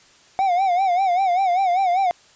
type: tone with vibrato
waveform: triangle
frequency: 740 Hz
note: F#5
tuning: in tune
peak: -14 dBFS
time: 0.39-2.11 s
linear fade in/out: 0 ms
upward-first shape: sine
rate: 5.1 Hz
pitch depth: 110 cents each way
effects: white hiss -52 dBFS RMS until 2.35 s + resampled to 16000 Hz